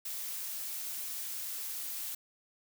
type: noise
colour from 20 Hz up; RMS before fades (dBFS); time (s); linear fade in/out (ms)
blue; -39; 0.05-2.15; 5
effects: none

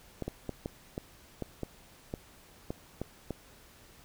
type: clicks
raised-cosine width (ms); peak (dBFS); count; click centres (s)
2; -21; 11; 0.223 / 0.28 / 0.493 / 0.659 / 0.979 / 1.423 / 1.633 / 2.139 / 2.705 / 3.016 / 3.307
effects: pink hiss -57 dBFS RMS until 4.04 s

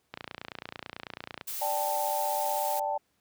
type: click train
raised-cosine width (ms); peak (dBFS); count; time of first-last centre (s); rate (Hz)
0.3; -21; 38; 0.14-1.411; 29.1
type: noise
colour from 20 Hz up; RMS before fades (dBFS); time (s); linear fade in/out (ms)
blue; -36; 1.47-2.8; 10
type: chord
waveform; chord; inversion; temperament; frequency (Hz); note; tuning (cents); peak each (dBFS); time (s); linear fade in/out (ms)
sine; D suspended fourth; none; equal; 587.3 / 784 / 880; D5 / G5 / A5; 0 / 0 / 0; -33 / -32 / -31; 1.61-2.98; 10
effects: pink hiss -73 dBFS RMS until 3.2 s + high-pass 80 Hz 12 dB/octave

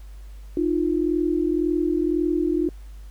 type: tone pair together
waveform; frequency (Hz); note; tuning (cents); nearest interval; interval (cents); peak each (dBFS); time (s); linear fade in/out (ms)
sine; 307.3 / 349.2; D#4 / F4; -21 / 0; major second; 221; -22; 0.57-2.69; 2
effects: added 50 Hz sine -37 dBFS peak until 3.1 s + pink hiss -57 dBFS RMS until 3.1 s

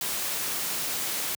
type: noise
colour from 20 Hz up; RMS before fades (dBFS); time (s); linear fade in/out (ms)
white; -30; 0.01-1.35; 2
effects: high-pass 100 Hz 12 dB/octave

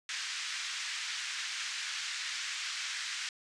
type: band-pass noise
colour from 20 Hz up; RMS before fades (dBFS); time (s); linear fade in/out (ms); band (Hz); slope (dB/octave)
pink; -38; 0.09-3.29; 2; 1600 to 6900; 24
effects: resampled to 22050 Hz

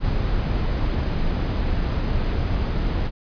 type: noise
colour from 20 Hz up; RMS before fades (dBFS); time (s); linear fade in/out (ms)
brown; -22; 0-3.11; 50
effects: resampled to 11025 Hz

